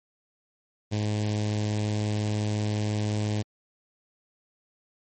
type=tone with notch filter; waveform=sawtooth; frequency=105.7 Hz; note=G#2; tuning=31 cents sharp; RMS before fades=-27 dBFS; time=0.91-3.43 s; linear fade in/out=20 ms; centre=1300 Hz; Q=0.86; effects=MP3 32 kbps